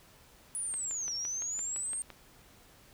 sine linear two-way sweep, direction down then up, 9956 to 5430 to 8760 Hz, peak -33 dBFS, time 0.55-2.02 s, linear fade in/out 0 ms, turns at 1.15 s
click train, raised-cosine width 0.3 ms, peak -29 dBFS, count 9, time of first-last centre 0.74-2.103 s, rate 5.87 Hz
effects pink hiss -59 dBFS RMS until 2.93 s

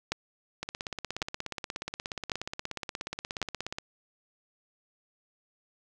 two click trains, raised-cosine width 0.2 ms, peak -17 / -11 dBFS, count 54 / 4, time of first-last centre 0.63-3.785 / 0.12-3.417 s, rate 16.8 / 0.91 Hz, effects none

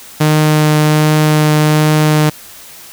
sawtooth tone with vibrato, 152.9 Hz, D#3, 30 cents flat, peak -4 dBFS, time 0.2-2.3 s, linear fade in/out 10 ms, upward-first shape triangle, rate 1.3 Hz, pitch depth 10 cents each way, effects white hiss -35 dBFS RMS until 2.92 s

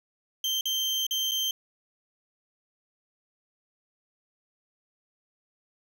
35% pulse tone with dropouts, 3136 Hz, G7, in tune, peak -24 dBFS, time 0.44-1.51 s, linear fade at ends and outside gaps 2 ms, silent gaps 0.61-0.655 / 1.067-1.109 / 1.312-1.317 s, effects none

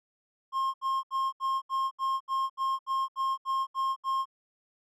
triangle tone bursts, 1068 Hz, C6, 35 cents sharp, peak -24 dBFS, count 13, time 0.52-4.256 s, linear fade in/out 50 ms, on 220 ms, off 73 ms, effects none

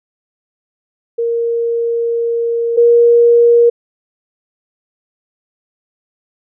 sine tone pair in turn, 466.2 / 471.9 Hz, A#4 / A#4, 0 / +21 cents, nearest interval unison, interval 21 cents, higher second, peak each -13 / -5 dBFS, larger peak second, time 1.18-2.77 / 2.77-3.7 s, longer first, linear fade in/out 10 ms, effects none

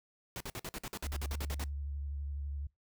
pink noise bursts, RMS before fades -41 dBFS, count 14, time 0.36-1.639 s, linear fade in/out 0 ms, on 44 ms, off 51 ms
sine tone with vibrato, 71 Hz, C#2, 42 cents sharp, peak -36 dBFS, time 1.03-2.67 s, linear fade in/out 5 ms, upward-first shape sine, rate 12 Hz, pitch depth 35 cents each way
effects noise-tail reverb RT60 0.2 s tail -24 dB re dry

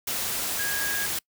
sine tone in noise, 1643 Hz, G#6, 19 cents flat, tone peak -29 dBFS, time 0.59-1.06 s, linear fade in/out 5 ms, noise white, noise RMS -29 dBFS, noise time 0.07-1.19 s, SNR -3 dB, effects noise-tail reverb RT60 0.1 s tail -25 dB re dry

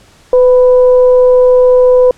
sine tone with frequency modulation, 502 Hz, B4, 28 cents sharp, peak -3 dBFS, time 0.33-2.11 s, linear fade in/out 2 ms, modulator 489 Hz, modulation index 0.26, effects pink hiss -44 dBFS RMS until 2.17 s + low-pass 9000 Hz 12 dB/octave

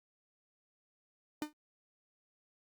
45% pulse tone with exponential decay, 301.5 Hz, D4, 46 cents sharp, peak -31 dBFS, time 1.42-1.53 s, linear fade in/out 1 ms, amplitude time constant 23 ms, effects Opus 48 kbps

